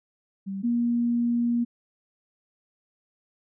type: tone pair in turn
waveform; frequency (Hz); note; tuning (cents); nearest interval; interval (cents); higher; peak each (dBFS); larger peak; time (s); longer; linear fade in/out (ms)
sine; 194.7 / 237.5; G3 / A#3; -12 / +33; minor third; 345; second; -29 / -21; second; 0.46-0.63 / 0.63-1.65; second; 20
effects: none